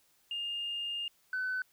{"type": "tone pair in turn", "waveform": "sine", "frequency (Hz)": [2821, 1510.9], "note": ["F7", "F#6"], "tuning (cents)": [17, 36], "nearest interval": "major seventh", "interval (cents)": 1081, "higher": "first", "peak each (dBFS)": [-33, -30], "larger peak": "second", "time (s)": [[0.31, 1.08], [1.33, 1.62]], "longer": "first", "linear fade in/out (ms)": 2, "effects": ["tanh soft clip ceiling -28 dBFS", "white hiss -69 dBFS RMS until 1.72 s"]}